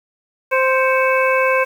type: harmonic tone with a mistuned harmonic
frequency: 523 Hz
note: C5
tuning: 1 cent flat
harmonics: 1 / 2 / 3 / 4 / 5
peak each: -16 / -19 / -21 / -22 / -23 dBFS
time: 0.51-1.65 s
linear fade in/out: 20 ms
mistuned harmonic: 4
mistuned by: +110 cents
effects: 7-bit